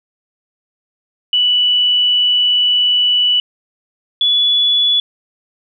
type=tone pair in turn; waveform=sine; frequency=2961 / 3420 Hz; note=F#7 / A7; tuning=+1 / -50 cents; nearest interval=major second; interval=249 cents; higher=second; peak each=-10 dBFS; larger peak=neither; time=1.33-3.4 / 4.21-5 s; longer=first; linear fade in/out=2 ms; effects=none